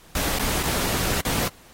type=noise with dropouts; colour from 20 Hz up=pink; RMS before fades=-25 dBFS; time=0.15-1.48 s; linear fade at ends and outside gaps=2 ms; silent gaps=0.388-0.394 / 0.629-0.633 / 1.208-1.25 s; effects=pink hiss -51 dBFS RMS until 1.73 s + AAC 48 kbps